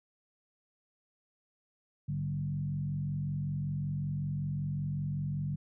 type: tone with frequency modulation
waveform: sine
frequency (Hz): 146.5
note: D3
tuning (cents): -4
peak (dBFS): -31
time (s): 2.08-5.56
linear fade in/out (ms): 10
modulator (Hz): 45.3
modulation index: 0.82
effects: none